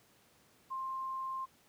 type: tone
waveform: sine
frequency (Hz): 1055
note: C6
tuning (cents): +14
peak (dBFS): -36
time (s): 0.7-1.46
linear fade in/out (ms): 20
effects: pink hiss -66 dBFS RMS until 1.68 s + high-pass 100 Hz 12 dB/octave